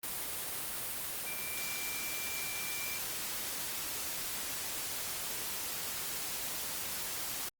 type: tone in noise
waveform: sine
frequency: 2358 Hz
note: D7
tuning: 6 cents sharp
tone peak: -42 dBFS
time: 1.26-2.98 s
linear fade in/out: 5 ms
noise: white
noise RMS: -38 dBFS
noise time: 0.03-7.49 s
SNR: -7 dB
effects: Opus 32 kbps